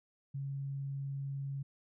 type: tone with vibrato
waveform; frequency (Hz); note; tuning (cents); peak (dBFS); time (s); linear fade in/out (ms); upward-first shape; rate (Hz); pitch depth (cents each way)
sine; 138.2; C#3; -5; -36; 0.34-1.63; 10; triangle; 20; 14
effects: none